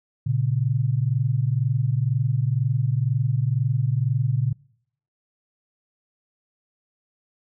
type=tone pair together; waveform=sine; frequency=116.54 / 138.58 Hz; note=A#2 / C#3; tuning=0 / 0 cents; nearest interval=minor third; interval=300 cents; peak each=-22 dBFS; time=0.26-4.53 s; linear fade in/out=10 ms; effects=noise-tail reverb RT60 0.7 s tail -25 dB re dry